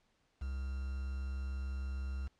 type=tone with quantisation; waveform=triangle; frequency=66.5 Hz; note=C2; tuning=29 cents sharp; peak=-34 dBFS; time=0.41-2.28 s; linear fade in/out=10 ms; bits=9; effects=pink hiss -75 dBFS RMS until 2.39 s + low-pass 6000 Hz 12 dB/octave